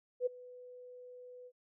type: tone with ADSR envelope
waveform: sine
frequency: 496.9 Hz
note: B4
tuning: 11 cents sharp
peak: -27 dBFS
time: 0.2-1.52 s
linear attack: 62 ms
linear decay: 14 ms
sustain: -22 dB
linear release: 54 ms
effects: none